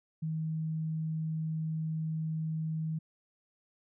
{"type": "tone", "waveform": "sine", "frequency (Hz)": 158.7, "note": "D#3", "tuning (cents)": 35, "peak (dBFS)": -31, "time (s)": [0.22, 2.99], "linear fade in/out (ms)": 10, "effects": []}